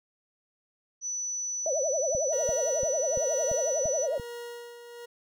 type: tone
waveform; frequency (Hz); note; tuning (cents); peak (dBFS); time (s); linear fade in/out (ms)
sine; 5960; F#8; +12; -30; 1.01-4.08; 50
type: tone with vibrato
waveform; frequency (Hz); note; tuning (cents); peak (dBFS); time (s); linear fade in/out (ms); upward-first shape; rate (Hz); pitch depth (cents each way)
sine; 580; D5; -22; -26; 1.66-4.18; 2; triangle; 11; 270
type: click train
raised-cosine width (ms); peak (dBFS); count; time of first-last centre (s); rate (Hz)
5; -27; 7; 2.15-4.198; 2.93
type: tone with tremolo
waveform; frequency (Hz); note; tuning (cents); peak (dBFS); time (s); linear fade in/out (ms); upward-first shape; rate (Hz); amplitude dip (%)
40% pulse; 475.8; A#4; +35; -36; 2.32-5.06; 10; sine; 1.1; 60
effects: none